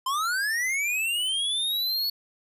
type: linear sweep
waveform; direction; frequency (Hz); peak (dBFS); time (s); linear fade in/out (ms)
square; up; 1020 to 4435; -25; 0.06-2.1; 5
effects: resampled to 32000 Hz + 10-bit